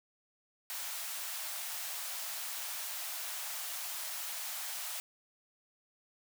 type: high-pass noise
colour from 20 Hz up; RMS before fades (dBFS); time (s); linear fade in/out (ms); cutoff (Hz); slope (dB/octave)
white; -40; 0.7-5; 0; 610; 48
effects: none